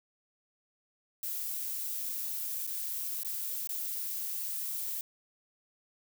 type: noise with dropouts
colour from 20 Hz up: violet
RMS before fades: -36 dBFS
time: 1.23-5.01 s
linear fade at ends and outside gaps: 1 ms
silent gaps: 2.667-2.674 / 3.233-3.248 / 3.673-3.691 s
effects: none